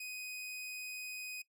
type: tone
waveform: sawtooth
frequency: 2501 Hz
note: D#7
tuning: 8 cents sharp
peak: -39 dBFS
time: 0-1.42 s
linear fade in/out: 5 ms
effects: noise-tail reverb RT60 0.1 s tail -17 dB re dry